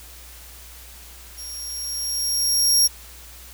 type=tone with level ramp; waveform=25% pulse; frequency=5588 Hz; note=F8; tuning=in tune; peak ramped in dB=-29 to -8 dBFS; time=1.37-2.88 s; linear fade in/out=20 ms; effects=added 60 Hz sine -44 dBFS peak until 3.53 s + white hiss -44 dBFS RMS until 3.53 s